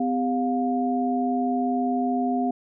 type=tone cluster; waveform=sine; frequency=253.6 / 401 / 709 Hz; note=B3 / G4 / F5; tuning=+46 / +39 / +26 cents; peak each=-23 / -32 / -26 dBFS; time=0-2.51 s; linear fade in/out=5 ms; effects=none